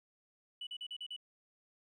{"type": "tone bursts", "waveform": "sine", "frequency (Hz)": 2960, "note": "F#7", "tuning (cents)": 0, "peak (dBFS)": -39, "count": 6, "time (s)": [0.61, 1.164], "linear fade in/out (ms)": 5, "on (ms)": 59, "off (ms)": 40, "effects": ["tanh soft clip ceiling -37 dBFS", "13-bit"]}